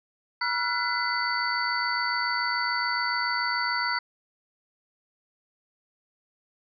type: tone cluster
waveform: sine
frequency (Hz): 965 / 1362 / 1469 / 2013 / 4536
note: B5 / F6 / F#6 / B6 / C#8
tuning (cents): -40 / -44 / -13 / +33 / +39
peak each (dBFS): -31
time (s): 0.41-3.99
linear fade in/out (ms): 5
effects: none